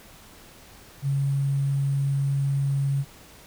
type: tone with sample-and-hold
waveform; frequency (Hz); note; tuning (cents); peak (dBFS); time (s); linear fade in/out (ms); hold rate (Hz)
sine; 138.59; C#3; 0; -21; 1.02-3.05; 50; 8820
effects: pink hiss -49 dBFS RMS until 3.46 s